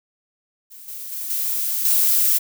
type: noise with level steps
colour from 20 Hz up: violet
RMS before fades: -41 / -33 / -29 / -23 / -17 dBFS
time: 0.7-2.39 s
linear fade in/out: 20 ms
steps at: 0.88 / 1.12 / 1.3 / 1.85 s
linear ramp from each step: 2 ms
effects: none